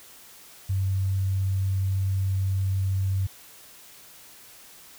sine tone, 96 Hz, G2, 36 cents flat, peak -22 dBFS, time 0.69-3.27 s, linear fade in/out 10 ms, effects white hiss -49 dBFS RMS until 4.98 s

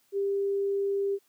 sine tone, 397.2 Hz, G4, 23 cents sharp, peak -25 dBFS, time 0.12-1.19 s, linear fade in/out 50 ms, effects white hiss -68 dBFS RMS until 1.28 s + high-pass 100 Hz 12 dB/octave

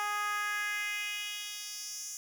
10% pulse tone with high-pass filter sweep, 415 Hz, G#4, 1 cent flat, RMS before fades -36 dBFS, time 0-2.17 s, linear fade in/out 0 ms, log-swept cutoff 950 to 6700 Hz, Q 2.5, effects none

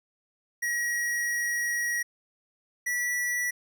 square tone pair in turn, 1906 / 1950.6 Hz, A#6 / B6, +38 / -22 cents, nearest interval unison, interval 40 cents, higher second, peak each -27 dBFS, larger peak neither, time 0.62-2.03 / 2.86-3.51 s, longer first, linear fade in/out 10 ms, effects none

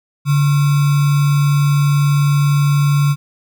sine tone with sample-and-hold, 143.9 Hz, D3, 35 cents flat, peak -10 dBFS, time 0.25-3.16 s, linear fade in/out 50 ms, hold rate 1225 Hz, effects none

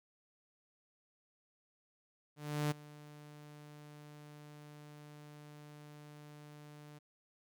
sawtooth tone with ADSR envelope, 148.6 Hz, D3, 21 cents sharp, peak -27 dBFS, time 2.36-6.99 s, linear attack 350 ms, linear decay 14 ms, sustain -21 dB, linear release 13 ms, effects none

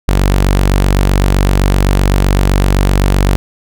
sawtooth tone, 47.81 Hz, G1, 43 cents flat, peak -4 dBFS, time 0.08-3.36 s, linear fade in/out 0 ms, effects none

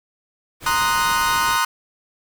pink noise, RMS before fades -34 dBFS, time 0.6-1.59 s, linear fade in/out 50 ms
40% pulse chord, C half-diminished seventh, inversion third, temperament equal, 932.3 / 1046.5 / 1244.5 / 1480 Hz, Bb5 / C6 / Eb6 / Gb6, 0 / 0 / 0 / 0 cents, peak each -22 dBFS, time 0.66-1.65 s, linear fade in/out 5 ms
effects none

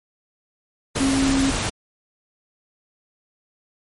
sine tone in noise, 270 Hz, C#4, 45 cents flat, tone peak -17 dBFS, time 1-1.51 s, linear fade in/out 10 ms, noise pink, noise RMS -24 dBFS, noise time 0.95-1.7 s, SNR +4 dB, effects MP3 48 kbps

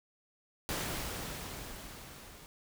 pink noise with level ramp, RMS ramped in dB -35 to -53 dBFS, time 0.69-2.46 s, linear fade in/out 0 ms, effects none

